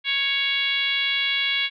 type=tone with frequency modulation; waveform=sine; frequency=2794 Hz; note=F7; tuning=in tune; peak=-20 dBFS; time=0.04-1.7 s; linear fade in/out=50 ms; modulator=567 Hz; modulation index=1.7; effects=none